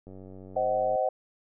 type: click train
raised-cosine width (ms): 2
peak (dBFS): -33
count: 85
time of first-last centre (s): 0.07-0.956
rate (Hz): 94.8
type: chord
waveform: sine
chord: C diminished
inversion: none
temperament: just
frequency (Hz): 523.3 / 627.9 / 753.5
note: C5 / Eb5 / Gb5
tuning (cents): 0 / +16 / +31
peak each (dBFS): -28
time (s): 0.56-1.09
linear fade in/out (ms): 5
effects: none